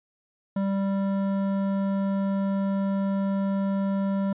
sine tone with hard clipping, 196 Hz, G3, in tune, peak -25 dBFS, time 0.56-4.33 s, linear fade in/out 5 ms, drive 12 dB, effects resampled to 8000 Hz

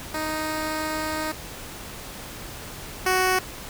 10% pulse tone pair in turn, 311.1 / 371.5 Hz, D#4 / F#4, 0 / +7 cents, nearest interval minor third, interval 307 cents, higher second, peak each -18 / -11 dBFS, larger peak second, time 0.14-1.32 / 3.06-3.39 s, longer first, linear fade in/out 5 ms, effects pink hiss -38 dBFS RMS until 3.69 s

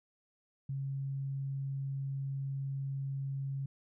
sine tone, 136.8 Hz, C#3, 23 cents flat, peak -34 dBFS, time 0.69-3.66 s, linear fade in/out 5 ms, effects none

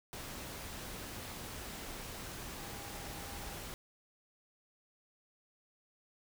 sine tone in noise, 806 Hz, G5, 48 cents sharp, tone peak -54 dBFS, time 2.6-3.56 s, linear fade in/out 0 ms, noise pink, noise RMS -45 dBFS, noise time 0.13-3.74 s, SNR -12 dB, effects none

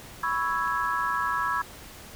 sine chord, C# minor seventh, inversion third, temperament equal, 987.8 / 1108.7 / 1318.5 / 1661.2 Hz, B5 / C#6 / E6 / G#6, 0 / 0 / 0 / 0 cents, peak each -30 dBFS, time 0.23-1.62 s, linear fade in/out 5 ms, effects pink hiss -45 dBFS RMS until 2.15 s

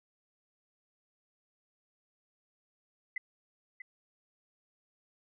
sine tone with echo, 2015 Hz, B6, 34 cents sharp, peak -32 dBFS, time 3.16-3.18 s, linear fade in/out 5 ms, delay 640 ms, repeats 1, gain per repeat -10 dB, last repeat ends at 3.82 s, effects none

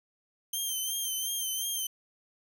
10% pulse tone with vibrato, 3136 Hz, G7, in tune, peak -23 dBFS, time 0.53-1.87 s, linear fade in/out 5 ms, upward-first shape sine, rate 2.8 Hz, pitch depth 46 cents each way, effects 10-bit

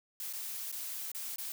blue noise with dropouts, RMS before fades -40 dBFS, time 0.2-1.52 s, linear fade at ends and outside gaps 1 ms, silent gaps 0.328-0.334 / 0.717-0.725 / 1.117-1.148 / 1.36-1.383 s, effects none

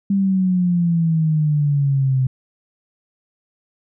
sine exponential sweep, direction down, 199.1 to 128.8 Hz, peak -14 dBFS, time 0.1-2.27 s, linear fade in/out 5 ms, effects none

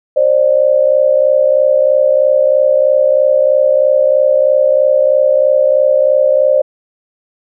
sine tone pair together, 534 / 597.1 Hz, C5 / D5, +35 / +29 cents, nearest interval major second, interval 194 cents, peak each -10 dBFS, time 0.16-6.62 s, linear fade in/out 10 ms, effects none

